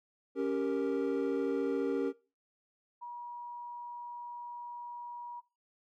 triangle chord, G diminished, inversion second, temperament equal, 277.2 / 392 / 466.2 Hz, Db4 / G4 / Bb4, 0 / 0 / 0 cents, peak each -31 / -32 / -31 dBFS, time 0.35-2.13 s, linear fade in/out 50 ms
sine tone, 960 Hz, B5, 49 cents flat, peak -40 dBFS, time 3.01-5.41 s, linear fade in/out 20 ms
effects noise-tail reverb RT60 0.3 s tail -19 dB re dry + tanh soft clip ceiling -21 dBFS

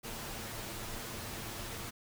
pink noise with comb filter, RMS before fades -42 dBFS, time 0.03-1.91 s, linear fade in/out 20 ms, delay 8.8 ms, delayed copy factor +0.55, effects none

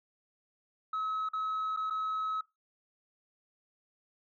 sine tone with dropouts, 1285 Hz, E6, 45 cents flat, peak -29 dBFS, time 0.93-2.41 s, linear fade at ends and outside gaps 5 ms, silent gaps 1.289-1.333 / 1.764-1.771 / 1.9-1.906 s, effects noise-tail reverb RT60 0.2 s tail -21 dB re dry + tanh soft clip ceiling -29 dBFS

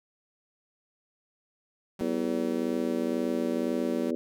sawtooth tone with pitch glide, 189.8 to 191.23 Hz, F#3 to G3, +44 to -43 cents, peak -33 dBFS, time 1.99-4.11 s, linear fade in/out 5 ms, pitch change +13 cents, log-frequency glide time 2.09-2.81 s
harmonic tone, 82 Hz, E2, 9 cents flat, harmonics 3 / 4 / 5 / 6 / 7, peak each -30 / -32 / -34 / -36 / -37 dBFS, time 2.01-4.15 s, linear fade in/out 0 ms
effects none

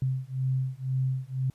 sine beating tone pair, 130 / 132 Hz, C3 / C3, -11 / +16 cents, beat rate 2 Hz, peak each -29 dBFS, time 0.02-1.5 s, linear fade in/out 2 ms, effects pink hiss -66 dBFS RMS until 1.54 s + resampled to 32000 Hz

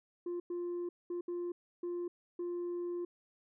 sine tone bursts at uneven times, 350 Hz, F4, 4 cents sharp, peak -33 dBFS, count 6, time 0.26-0.4 / 0.5-0.89 / 1.1-1.21 / 1.28-1.52 / 1.83-2.08 / 2.39-3.05 s, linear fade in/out 5 ms, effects tanh soft clip ceiling -34 dBFS

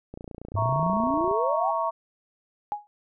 click train, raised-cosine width 2 ms, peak -25 dBFS, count 35, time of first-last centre 0.14-1.312 s, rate 29 Hz
sine exponential sweep, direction up, 94.8 to 830.6 Hz, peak -25 dBFS, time 0.54-1.71 s, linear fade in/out 5 ms
sine chord, A# diminished, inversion second, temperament equal, 659.3 / 932.3 / 1108.7 Hz, E5 / A#5 / C#6, 0 / 0 / 0 cents, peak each -28 dBFS, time 0.56-1.91 s, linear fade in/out 20 ms
sine tone with exponential decay, 830.6 Hz, G#5, in tune, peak -22 dBFS, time 2.72-2.87 s, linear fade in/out 0 ms, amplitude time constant 32 ms
effects none

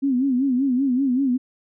sine tone with vibrato, 261.6 Hz, C4, in tune, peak -17 dBFS, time 0.02-1.38 s, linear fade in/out 20 ms, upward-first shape sine, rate 5.2 Hz, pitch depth 120 cents each way, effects none

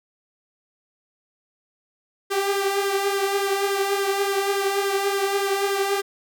sawtooth tone with flanger, 395.8 Hz, G4, 17 cents sharp, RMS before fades -23 dBFS, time 2.3-6.02 s, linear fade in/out 20 ms, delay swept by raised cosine 0.57 to 3.67 ms, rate 3.5 Hz, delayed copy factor +0.55, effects none

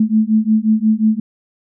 sine beating tone pair, 215 / 220.6 Hz, A3 / A3, -40 / +5 cents, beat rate 5.6 Hz, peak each -14 dBFS, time 0-1.2 s, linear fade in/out 5 ms, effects none

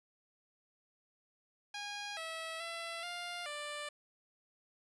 10% pulse tone with pitch steps, 819 / 650 / 671 / 702 / 590 Hz, G#5 / E5 / E5 / F5 / D5, -24 / -24 / +31 / +9 / +8 cents, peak -32 dBFS, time 1.74-3.89 s, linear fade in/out 5 ms, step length 430 ms, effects resampled to 22050 Hz + 11-bit

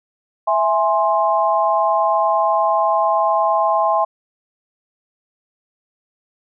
sine chord, E augmented, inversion none, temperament equal with one note detuned, 659.3 / 830.6 / 1051.3 Hz, E5 / G#5 / B#5, 0 / 0 / +8 cents, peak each -18 dBFS, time 0.47-4.05 s, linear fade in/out 10 ms, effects none

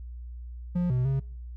triangle tone with pitch steps, 176.8 / 126 / 135.2 Hz, F3 / B2 / C#3, +22 / +35 / -43 cents, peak -21 dBFS, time 0.75-1.2 s, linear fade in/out 10 ms, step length 150 ms, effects noise-tail reverb RT60 0.5 s tail -23 dB re dry + added 60 Hz sine -37 dBFS peak until 1.56 s

